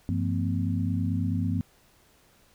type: tone cluster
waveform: sine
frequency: 97.8 / 171.7 / 227 / 256.2 Hz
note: G2 / F3 / A#3 / C4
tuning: -4 / -29 / -46 / -36 cents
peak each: -27 / -31 / -33 / -31 dBFS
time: 0.09-1.61 s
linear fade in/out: 0 ms
effects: pink hiss -61 dBFS RMS until 2.54 s